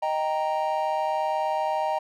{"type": "chord", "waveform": "triangle", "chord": "Eb major", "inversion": "none", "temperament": "equal", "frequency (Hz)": [622.3, 784, 932.3], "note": ["Eb5", "G5", "Bb5"], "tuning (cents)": [0, 0, 0], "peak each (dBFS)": -26, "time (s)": [0.02, 1.99], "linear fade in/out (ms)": 10, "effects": []}